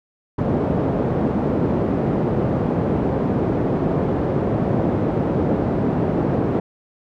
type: band-pass noise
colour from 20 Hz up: pink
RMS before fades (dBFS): -20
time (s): 0.38-6.6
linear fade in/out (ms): 5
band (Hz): 130 to 520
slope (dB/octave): 12
effects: none